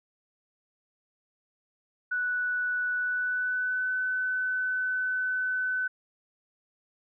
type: tone with pitch glide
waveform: sine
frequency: 1480 to 1508.5 Hz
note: F#6 to F#6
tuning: 0 to +33 cents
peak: -26 dBFS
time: 2.11-5.88 s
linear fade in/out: 10 ms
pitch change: +33 cents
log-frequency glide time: 2.96-3.92 s
effects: none